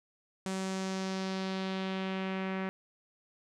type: tone with low-pass filter sweep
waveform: sawtooth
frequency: 190 Hz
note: F#3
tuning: 46 cents sharp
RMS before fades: -35 dBFS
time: 0.46-2.69 s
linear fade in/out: 0 ms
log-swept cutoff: 8300 to 2100 Hz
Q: 1.8
effects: none